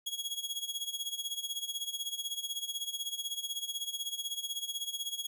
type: tone with tremolo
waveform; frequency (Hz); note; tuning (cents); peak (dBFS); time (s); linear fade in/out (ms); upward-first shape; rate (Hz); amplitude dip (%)
sawtooth; 3322; G#7; 0; -29; 0.06-5.27; 10; sine; 16; 80
effects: none

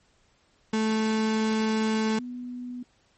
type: tone pair in turn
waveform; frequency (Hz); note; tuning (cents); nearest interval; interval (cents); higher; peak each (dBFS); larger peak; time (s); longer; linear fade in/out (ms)
35% pulse / sine; 219 / 246.9; A3 / B3; -8 / 0; major second; 208; second; -21 / -33; first; 0.73-2.19 / 2.19-2.83; first; 5
effects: pink hiss -65 dBFS RMS until 3.17 s + MP3 32 kbps

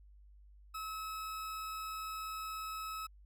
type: tone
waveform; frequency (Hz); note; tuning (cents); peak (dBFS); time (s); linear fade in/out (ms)
40% pulse; 1291; E6; -37; -39; 0.74-3.07; 10
effects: added 50 Hz sine -56 dBFS peak until 3.25 s

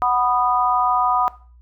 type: chord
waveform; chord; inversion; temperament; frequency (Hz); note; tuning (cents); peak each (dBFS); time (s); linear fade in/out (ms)
sine; B major; second; just; 740.8 / 987.8 / 1234.7; F#5 / B5 / D#6; +2 / 0 / -14; -20; 0.02-1.28; 0
effects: noise-tail reverb RT60 0.4 s tail -18 dB re dry + added 60 Hz sine -45 dBFS peak until 1.61 s

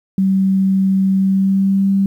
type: tone with pitch glide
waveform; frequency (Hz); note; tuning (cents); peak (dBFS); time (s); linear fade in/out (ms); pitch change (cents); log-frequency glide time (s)
sine; 191.9 to 195.71; G3 to G3; -37 to -3; -11; 0.18-2.06; 2; +34; 1.17-1.91
effects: 8-bit

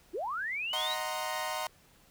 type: linear sweep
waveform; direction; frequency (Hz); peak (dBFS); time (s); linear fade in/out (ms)
sine; up; 293.7 to 4000; -32; 0.13-0.95; 20
type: chord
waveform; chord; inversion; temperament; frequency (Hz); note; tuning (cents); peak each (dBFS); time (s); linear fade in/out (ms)
sawtooth; C half-diminished seventh; first; equal; 622.3 / 740 / 932.3 / 1046.5; Eb5 / Gb5 / Bb5 / C6; 0 / 0 / 0 / 0; -35 / -35 / -34 / -35; 0.73-1.67; 2
effects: pink hiss -62 dBFS RMS until 2.1 s

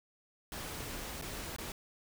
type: noise with dropouts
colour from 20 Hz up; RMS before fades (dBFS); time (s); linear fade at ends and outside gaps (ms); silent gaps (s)
pink; -42; 0.52-1.72; 1; 1.214-1.222 / 1.563-1.584
effects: none

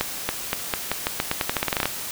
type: accelerating click train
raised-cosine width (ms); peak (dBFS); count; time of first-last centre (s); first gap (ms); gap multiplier
0.3; -5; 18; 0.01-1.856; 280; 0.86
effects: white hiss -32 dBFS RMS until 2.11 s

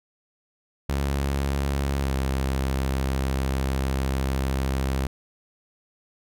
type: tone with pitch glide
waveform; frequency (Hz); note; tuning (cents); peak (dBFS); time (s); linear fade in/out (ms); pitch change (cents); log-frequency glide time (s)
sawtooth; 69.2 to 66.69; C#2 to C2; -2 to +34; -19; 0.89-5.07; 5; -64; 2-2.12
effects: none

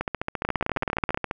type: two click trains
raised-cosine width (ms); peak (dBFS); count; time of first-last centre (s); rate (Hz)
0.5; -9 / -11; 14 / 20; 0.45-1.145 / 0.01-1.311; 18.7 / 14.6
effects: none

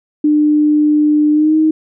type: tone with pitch glide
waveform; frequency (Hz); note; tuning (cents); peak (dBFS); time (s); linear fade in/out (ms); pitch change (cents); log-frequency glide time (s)
sine; 300 to 313.3; D4 to D#4; +37 to +12; -8; 0.24-1.71; 5; +75; 1.32-1.56
effects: none

